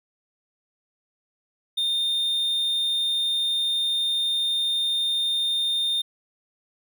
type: tone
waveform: triangle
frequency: 3636 Hz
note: A#7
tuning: 44 cents flat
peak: -20 dBFS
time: 1.77-6.02 s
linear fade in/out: 10 ms
effects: none